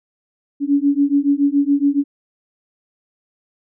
sine beating tone pair, 280 / 287.1 Hz, C#4 / D4, +18 / -39 cents, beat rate 7.1 Hz, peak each -16 dBFS, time 0.6-2.04 s, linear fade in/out 50 ms, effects none

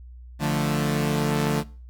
sawtooth chord, D minor, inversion none, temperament equal, 146.83 / 174.61 / 220 Hz, D3 / F3 / A3, 0 / 0 / 0 cents, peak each -20 / -25 / -23 dBFS, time 0.39-1.64 s, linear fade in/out 50 ms, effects noise-tail reverb RT60 0.4 s tail -21 dB re dry + added 61 Hz sine -40 dBFS peak until 1.89 s

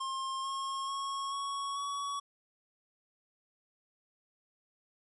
square tone with pitch steps, 1066 / 1080.9 / 1096 / 1111.3 / 1126.8 Hz, C6 / C#6 / C#6 / C#6 / C#6, +32 / -44 / -20 / +4 / +28 cents, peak -35 dBFS, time 0-2.2 s, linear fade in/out 10 ms, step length 440 ms, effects resampled to 24000 Hz + 12-bit

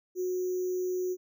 sine tone with sample-and-hold, 365 Hz, F#4, 24 cents flat, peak -28 dBFS, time 0.15-1.17 s, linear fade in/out 50 ms, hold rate 6300 Hz, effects none

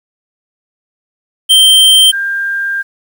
square / sine tone pair in turn, 3136 / 1596.3 Hz, G7 / G6, 0 / +31 cents, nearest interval octave, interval 1169 cents, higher first, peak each -4 / -13 dBFS, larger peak first, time 1.49-2.12 / 2.12-2.83 s, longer second, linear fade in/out 20 ms, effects 7-bit

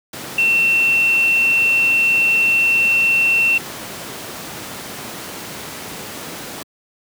sine tone in noise, 2700 Hz, E7, 41 cents sharp, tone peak -12 dBFS, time 0.38-3.58 s, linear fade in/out 5 ms, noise pink, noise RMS -30 dBFS, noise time 0.13-6.63 s, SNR +15 dB, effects high-pass 150 Hz 12 dB/octave

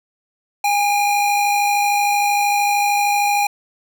square tone pair together, 817.7 / 2400 Hz, G#5 / D7, -27 / +37 cents, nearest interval octave + perfect fifth, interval 1864 cents, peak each -16 / -24 dBFS, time 0.64-3.47 s, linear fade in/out 5 ms, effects none

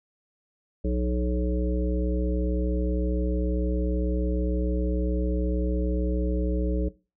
harmonic tone with a mistuned harmonic, 61 Hz, B1, 21 cents flat, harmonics 1 / 3 / 5 / 7 / 9, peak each -25 / -30 / -32 / -33 / -35 dBFS, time 0.84-6.89 s, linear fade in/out 10 ms, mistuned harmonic 5, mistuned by +37 cents, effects noise-tail reverb RT60 0.3 s tail -19 dB re dry

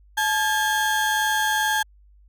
35% pulse tone pair together, 861.1 / 1620 Hz, A5 / G#6, -38 / -43 cents, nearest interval major seventh, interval 1095 cents, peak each -21 dBFS, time 0.17-1.83 s, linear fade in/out 10 ms, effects added 50 Hz sine -50 dBFS peak until 2.28 s

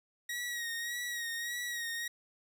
sawtooth tone with vibrato, 1895 Hz, A#6, 28 cents sharp, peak -32 dBFS, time 0.29-2.08 s, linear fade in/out 5 ms, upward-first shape sine, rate 1.7 Hz, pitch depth 43 cents each way, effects none

